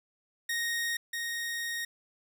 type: tone pair in turn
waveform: sawtooth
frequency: 1864.7 / 1864.7 Hz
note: A#6 / A#6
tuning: 0 / 0 cents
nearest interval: unison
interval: 0 cents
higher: neither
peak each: -26 / -29 dBFS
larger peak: first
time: 0.49-0.97 / 1.13-1.85 s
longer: second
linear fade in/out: 5 ms
effects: none